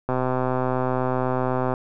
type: click train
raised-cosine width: 1 ms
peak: -10 dBFS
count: 212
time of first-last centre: 0.09-1.738 s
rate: 128 Hz
effects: none